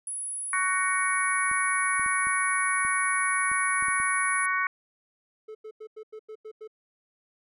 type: tone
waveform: sine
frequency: 10220 Hz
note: D#9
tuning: 45 cents sharp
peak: -31 dBFS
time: 0.07-4.46 s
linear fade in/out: 2 ms
type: harmonic tone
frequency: 372.7 Hz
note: F#4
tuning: 13 cents sharp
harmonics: 3 / 4 / 5 / 6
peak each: -28 / -29 / -30 / -31 dBFS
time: 0.53-4.67 s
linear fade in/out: 2 ms
type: clicks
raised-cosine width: 3 ms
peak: -33 dBFS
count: 9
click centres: 1.514 / 1.996 / 2.062 / 2.27 / 2.85 / 3.516 / 3.825 / 3.884 / 4.001 s
type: tone bursts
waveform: triangle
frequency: 434 Hz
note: A4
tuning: 24 cents flat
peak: -36 dBFS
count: 8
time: 5.48-6.677 s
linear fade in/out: 10 ms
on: 70 ms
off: 91 ms
effects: none